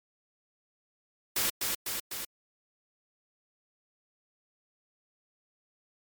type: noise with echo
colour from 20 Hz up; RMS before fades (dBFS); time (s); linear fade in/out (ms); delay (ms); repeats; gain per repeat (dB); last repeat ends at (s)
white; -28; 1.36-1.5; 5; 250; 3; -3; 2.25
effects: MP3 96 kbps